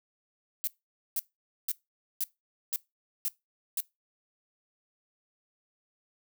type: noise bursts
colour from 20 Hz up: violet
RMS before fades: -30 dBFS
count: 7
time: 0.64-3.804 s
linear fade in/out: 0 ms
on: 32 ms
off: 490 ms
effects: noise-tail reverb RT60 0.2 s tail -21 dB re dry